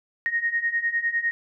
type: beating tone pair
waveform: sine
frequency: 1859 / 1868.9 Hz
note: A#6 / A#6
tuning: -5 / +4 cents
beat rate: 9.9 Hz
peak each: -27 / -24 dBFS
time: 0.26-1.31 s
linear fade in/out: 0 ms
effects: none